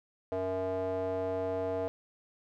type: tone with band-pass filter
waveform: square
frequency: 93.6 Hz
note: F#2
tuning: 20 cents sharp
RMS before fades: -33 dBFS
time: 0.32-1.88 s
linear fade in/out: 0 ms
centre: 570 Hz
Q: 6.8
effects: none